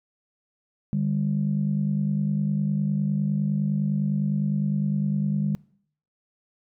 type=tone pair together; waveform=sine; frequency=150 / 199.84 Hz; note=D3 / G3; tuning=+37 / +34 cents; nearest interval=perfect fourth; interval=497 cents; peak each=-24 dBFS; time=0.93-5.55 s; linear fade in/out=0 ms; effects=noise-tail reverb RT60 0.6 s tail -23 dB re dry + tanh soft clip ceiling -14 dBFS